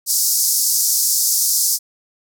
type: band-pass noise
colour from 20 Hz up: pink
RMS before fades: -17 dBFS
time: 0.06-1.79 s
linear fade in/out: 50 ms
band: 5000 to 16000 Hz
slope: 48 dB/octave
effects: none